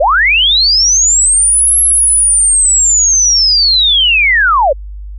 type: linear two-way sweep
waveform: sine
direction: up then down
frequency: 499 to 11260 to 499 Hz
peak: -6 dBFS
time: 0-4.73 s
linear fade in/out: 10 ms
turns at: 1.79 s
effects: added 50 Hz sine -23 dBFS peak until 5.18 s